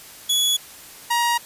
sawtooth tone pair in turn, 3388 / 946.9 Hz, G#7 / A#5, +34 / +27 cents, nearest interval octave + minor seventh, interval 2207 cents, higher first, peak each -14 dBFS, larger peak neither, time 0.29-0.57 / 1.1-1.38 s, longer neither, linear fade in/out 10 ms, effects white hiss -42 dBFS RMS until 1.45 s + resampled to 32000 Hz

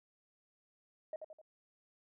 sine tone with echo, 624 Hz, D#5, 5 cents sharp, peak -37 dBFS, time 1.13-1.16 s, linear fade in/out 2 ms, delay 85 ms, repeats 3, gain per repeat -6 dB, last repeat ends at 1.415 s, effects tanh soft clip ceiling -34 dBFS

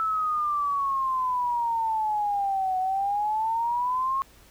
sine exponential two-way sweep, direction down then up, 1318.5 to 741 to 1090 Hz, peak -23 dBFS, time 0-4.22 s, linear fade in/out 0 ms, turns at 2.78 s, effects added 53 Hz sine -58 dBFS peak until 4.5 s + pink hiss -55 dBFS RMS until 4.5 s

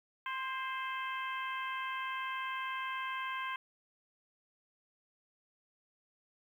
harmonic tone with a mistuned harmonic, 523.3 Hz, C5, in tune, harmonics 2 / 3 / 4 / 5 / 6, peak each -38 / -42 / -44 / -46 / -48 dBFS, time 0.26-3.56 s, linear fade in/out 2 ms, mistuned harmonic 3, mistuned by +27 cents, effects 11-bit

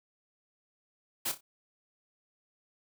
white noise with echo, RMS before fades -32 dBFS, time 1.25-1.32 s, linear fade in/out 10 ms, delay 30 ms, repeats 3, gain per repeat -10 dB, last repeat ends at 1.41 s, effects high-pass 100 Hz 12 dB/octave

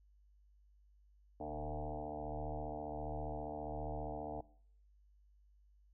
sine tone with frequency modulation, 375.2 Hz, F#4, 24 cents sharp, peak -39 dBFS, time 1.4-4.41 s, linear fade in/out 5 ms, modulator 74.9 Hz, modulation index 5.6, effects noise-tail reverb RT60 0.6 s tail -21 dB re dry + added 50 Hz sine -64 dBFS peak until 5.93 s

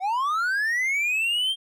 triangle linear sweep, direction up, 722 to 3209 Hz, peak -20 dBFS, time 0-1.56 s, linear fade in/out 50 ms, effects none

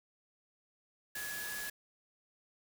sine tone in noise, 1688 Hz, G#6, 28 cents sharp, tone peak -41 dBFS, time 1.15-1.7 s, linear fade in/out 5 ms, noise white, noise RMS -43 dBFS, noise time 1.15-1.7 s, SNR -1 dB, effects none

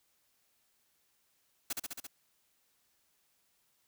white noise with echo, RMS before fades -35 dBFS, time 1.7-1.73 s, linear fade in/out 5 ms, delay 68 ms, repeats 5, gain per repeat -2 dB, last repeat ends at 2.07 s, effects white hiss -74 dBFS RMS until 3.87 s

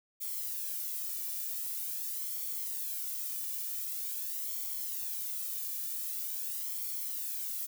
violet noise with flanger, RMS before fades -37 dBFS, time 0.2-7.67 s, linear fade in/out 20 ms, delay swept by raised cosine 0.9 to 1.72 ms, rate 0.45 Hz, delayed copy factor +0.65, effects none

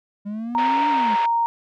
triangle linear two-way sweep, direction up then down, 200.4 to 293.7 to 200.4 Hz, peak -24 dBFS, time 0.25-1.16 s, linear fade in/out 20 ms, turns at 0.89 s
sine tone, 930 Hz, A#5, 4 cents flat, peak -17 dBFS, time 0.55-1.46 s, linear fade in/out 0 ms
white band-pass noise, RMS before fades -31 dBFS, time 0.58-1.26 s, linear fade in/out 2 ms, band 430 to 2800 Hz, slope 24 dB/octave
effects none

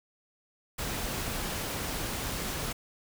pink noise, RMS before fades -34 dBFS, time 0.78-2.73 s, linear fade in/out 10 ms, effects none

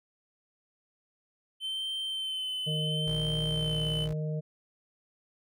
triangle tone with vibrato, 3078 Hz, G7, 32 cents flat, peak -30 dBFS, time 1.6-4.08 s, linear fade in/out 50 ms, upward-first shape sine, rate 0.73 Hz, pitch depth 27 cents each way
harmonic tone, 154.2 Hz, D#3, 15 cents flat, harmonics 1 / 3 / 4, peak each -30 / -40 / -42 dBFS, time 2.66-4.41 s, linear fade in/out 20 ms
25% pulse tone, 58.3 Hz, A#1, 1 cent sharp, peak -34 dBFS, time 3.06-4.14 s, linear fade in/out 20 ms
effects none

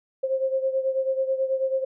sine beating tone pair, 528 / 537.2 Hz, C5 / C5, +16 / +46 cents, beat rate 9.2 Hz, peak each -23 / -28 dBFS, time 0.23-1.85 s, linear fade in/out 10 ms, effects none

